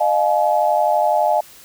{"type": "tone cluster", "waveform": "sine", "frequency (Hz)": [611, 703, 852], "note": ["D#5", "F5", "G#5"], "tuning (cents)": [-32, 11, 44], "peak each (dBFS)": -18, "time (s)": [0, 1.41], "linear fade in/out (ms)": 10, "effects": ["white hiss -44 dBFS RMS until 1.64 s"]}